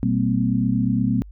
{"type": "tone cluster", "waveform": "sine", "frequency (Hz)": [121.9, 194.1, 228.5, 257], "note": ["B2", "G3", "A#3", "C4"], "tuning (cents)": [-22, -17, -34, -31], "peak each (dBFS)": -23, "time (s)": [0.03, 1.22], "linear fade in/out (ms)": 0, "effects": ["added 50 Hz sine -38 dBFS peak until 1.31 s"]}